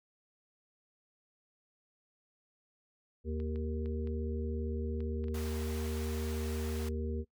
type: harmonic tone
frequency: 77.7 Hz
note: D#2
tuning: 2 cents flat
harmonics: 1 / 3 / 5 / 6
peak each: -35 / -40 / -42 / -43 dBFS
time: 3.24-7.25 s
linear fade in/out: 50 ms
type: clicks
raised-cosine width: 0.3 ms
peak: -39 dBFS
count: 9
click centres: 3.401 / 3.559 / 3.859 / 4.073 / 5.005 / 5.241 / 5.283 / 5.438 / 5.85 s
type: high-pass noise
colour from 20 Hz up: pink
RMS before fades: -48 dBFS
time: 5.34-6.89 s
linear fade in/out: 5 ms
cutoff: 590 Hz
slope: 48 dB/octave
effects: noise-tail reverb RT60 0.1 s tail -20 dB re dry